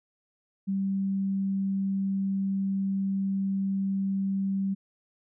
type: tone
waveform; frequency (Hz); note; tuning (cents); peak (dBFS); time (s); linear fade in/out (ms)
sine; 194.6; G3; -12; -25; 0.67-4.75; 20
effects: none